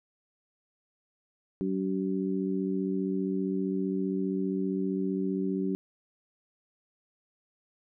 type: harmonic tone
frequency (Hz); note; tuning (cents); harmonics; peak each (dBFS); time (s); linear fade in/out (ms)
95.2; F#2; +50; 2 / 3 / 4; -30 / -32 / -33; 1.61-5.75; 0
effects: none